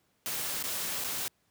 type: noise with dropouts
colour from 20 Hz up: white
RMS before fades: -34 dBFS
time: 0.26-1.28 s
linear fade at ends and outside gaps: 0 ms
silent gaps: 0.626-0.639 / 1.04-1.045 s
effects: pink hiss -72 dBFS RMS until 1.5 s + high-pass 80 Hz 12 dB/octave